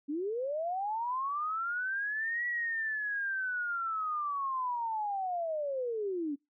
sine linear two-way sweep, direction up then down, 273.6 to 1942 to 273.6 Hz, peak -31 dBFS, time 0.08-6.36 s, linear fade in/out 20 ms, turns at 2.46 s, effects noise-tail reverb RT60 0.2 s tail -23 dB re dry

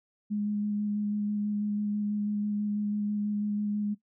sine tone with vibrato, 207.7 Hz, G#3, in tune, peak -27 dBFS, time 0.3-3.95 s, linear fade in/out 20 ms, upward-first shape square, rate 6.1 Hz, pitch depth 10 cents each way, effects noise-tail reverb RT60 0.1 s tail -17 dB re dry

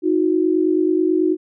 sine tone pair together, 315.4 / 364.6 Hz, D#4 / F#4, +24 / -25 cents, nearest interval minor third, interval 251 cents, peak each -17 / -17 dBFS, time 0.02-1.37 s, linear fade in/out 50 ms, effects none

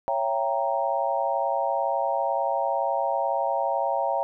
sine chord, C# diminished seventh, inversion none, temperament equal with one note detuned, 554.4 / 672.3 / 784 / 932.3 Hz, C#5 / E5 / G5 / Bb5, 0 / +34 / 0 / 0 cents, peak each -28 dBFS, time 0.08-4.23 s, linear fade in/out 0 ms, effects none

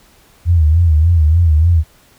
sine tone with vibrato, 81.2 Hz, E2, 26 cents flat, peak -7 dBFS, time 0.45-1.84 s, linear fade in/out 50 ms, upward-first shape sine, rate 3.4 Hz, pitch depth 120 cents each way, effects pink hiss -49 dBFS RMS until 2.18 s

